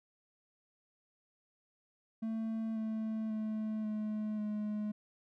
triangle tone with pitch steps, 222.9 / 219.8 / 216.8 / 213.8 / 210.9 Hz, A3 / A3 / A3 / A3 / G#3, +23 / -2 / -25 / -49 / +27 cents, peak -32 dBFS, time 2.22-4.92 s, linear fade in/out 10 ms, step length 540 ms, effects none

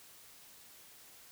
silence, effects white hiss -57 dBFS RMS until 1.31 s

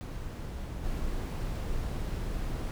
brown noise with level steps, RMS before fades -37 / -33 dBFS, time 0.01-2.71 s, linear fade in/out 0 ms, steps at 0.83 s, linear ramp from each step 20 ms, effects none

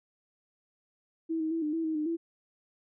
sine tone with pitch steps, 325.5 / 316.1 / 328.8 / 301.9 / 327.3 / 316.7 / 304 / 333.1 Hz, E4 / D#4 / E4 / D4 / E4 / D#4 / D#4 / E4, -22 / +27 / -4 / +48 / -12 / +31 / -40 / +18 cents, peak -28 dBFS, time 1.29-2.17 s, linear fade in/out 20 ms, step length 110 ms, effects none

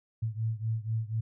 sine beating tone pair, 110 / 114.1 Hz, A2 / A#2, 0 / -37 cents, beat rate 4.1 Hz, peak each -31 / -33 dBFS, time 0.22-1.21 s, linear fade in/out 10 ms, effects none

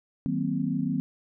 sine chord, C half-diminished seventh, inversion first, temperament just, 156.98 / 188.37 / 235.5 / 261.6 Hz, Eb3 / Gb3 / Bb3 / C4, +16 / +31 / +18 / 0 cents, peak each -31 / -31 / -31 / -29 dBFS, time 0.26-1 s, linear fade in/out 0 ms, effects none

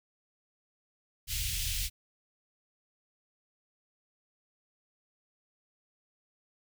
pink band-stop noise, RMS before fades -33 dBFS, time 1.27-1.9 s, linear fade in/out 50 ms, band 100 to 2600 Hz, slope 24 dB/octave, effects none

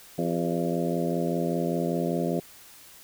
harmonic tone with a mistuned harmonic, 85.1 Hz, F2, 44 cents flat, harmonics 2 / 3 / 4 / 5 / 6 / 7 / 8, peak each -29 / -31 / -32 / -33 / -34 / -34 / -35 dBFS, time 0.18-2.4 s, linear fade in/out 5 ms, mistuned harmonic 5, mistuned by -64 cents, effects white hiss -50 dBFS RMS until 3.03 s

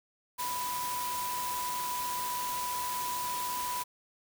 sine tone in noise, 987.8 Hz, B5, in tune, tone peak -33 dBFS, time 0.38-3.84 s, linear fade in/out 20 ms, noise white, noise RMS -38 dBFS, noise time 0.38-3.84 s, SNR +2 dB, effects none

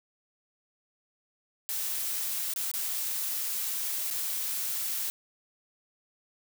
blue noise with dropouts, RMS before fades -32 dBFS, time 1.69-5.1 s, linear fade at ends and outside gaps 0 ms, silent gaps 2.537-2.561 / 2.715-2.738 / 4.103-4.109 s, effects none

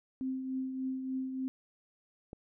sine tone with tremolo, 261.6 Hz, C4, in tune, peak -31 dBFS, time 0.21-1.48 s, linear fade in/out 0 ms, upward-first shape triangle, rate 3.4 Hz, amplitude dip 50%
click, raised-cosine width 2 ms, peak -30 dBFS, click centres 2.331 s
effects none

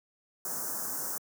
white band-stop noise, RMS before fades -35 dBFS, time 0.45-1.18 s, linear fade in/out 2 ms, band 1600 to 5600 Hz, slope 48 dB/octave, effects high-pass 150 Hz 12 dB/octave

